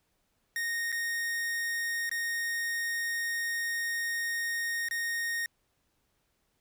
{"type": "tone with dropouts", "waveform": "45% pulse", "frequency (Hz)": 1855, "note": "A#6", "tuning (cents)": -9, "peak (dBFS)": -30, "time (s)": [0.56, 5.46], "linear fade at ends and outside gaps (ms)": 1, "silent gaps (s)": [[0.919, 0.925], [2.094, 2.114], [4.886, 4.91]], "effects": ["pink hiss -75 dBFS RMS until 6.6 s"]}